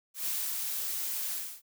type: noise with ADSR envelope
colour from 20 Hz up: blue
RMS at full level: -32 dBFS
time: 0.14-1.62 s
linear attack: 120 ms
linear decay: 290 ms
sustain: -2 dB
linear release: 300 ms
effects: none